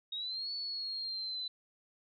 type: linear two-way sweep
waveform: sine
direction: up then down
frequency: 3729 to 4457 to 3999 Hz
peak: -36 dBFS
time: 0.12-1.48 s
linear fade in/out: 5 ms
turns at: 0.53 s
effects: none